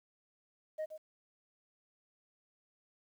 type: tone with echo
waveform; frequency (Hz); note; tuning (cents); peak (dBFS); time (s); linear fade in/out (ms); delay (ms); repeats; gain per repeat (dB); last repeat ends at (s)
sine; 623; D#5; +2; -32; 0.78-0.86; 20; 120; 1; -11; 0.98
effects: tanh soft clip ceiling -34 dBFS + 11-bit